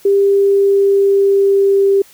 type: tone with pitch glide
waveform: sine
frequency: 397.7 to 394.5 Hz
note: G4 to G4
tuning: +25 to +11 cents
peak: -8 dBFS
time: 0.05-2.02 s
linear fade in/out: 5 ms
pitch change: -14 cents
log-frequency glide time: 0.21-1.85 s
effects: white hiss -45 dBFS RMS until 2.13 s